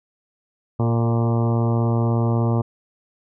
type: harmonic tone with a mistuned harmonic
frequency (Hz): 116.54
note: A#2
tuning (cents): 0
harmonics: 1 / 2 / 3 / 4 / 5 / 6 / 7 / 8 / 9 / 10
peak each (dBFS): -18 / -24 / -28 / -30 / -32 / -34 / -35 / -36 / -37 / -38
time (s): 0.79-2.62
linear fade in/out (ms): 10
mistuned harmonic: 4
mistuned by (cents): -19
effects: none